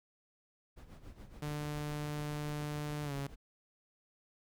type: noise with tremolo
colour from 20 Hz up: brown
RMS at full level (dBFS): -48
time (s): 0.76-3.36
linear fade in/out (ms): 20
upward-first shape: sine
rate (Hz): 7.1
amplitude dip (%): 70
type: tone with pitch glide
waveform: sawtooth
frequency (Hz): 148.6 to 139.45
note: D3 to C#3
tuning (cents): +21 to +11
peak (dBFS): -33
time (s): 1.42-3.27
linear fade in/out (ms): 5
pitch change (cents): -110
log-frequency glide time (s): 3.04-3.13
effects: none